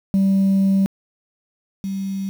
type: tone pair in turn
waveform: sine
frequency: 194.2 / 194.2 Hz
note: G3 / G3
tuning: -16 / -16 cents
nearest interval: unison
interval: 0 cents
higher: neither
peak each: -11 / -22 dBFS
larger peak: first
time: 0.14-0.86 / 1.84-2.29 s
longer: first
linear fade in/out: 0 ms
effects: tanh soft clip ceiling -12 dBFS + 7-bit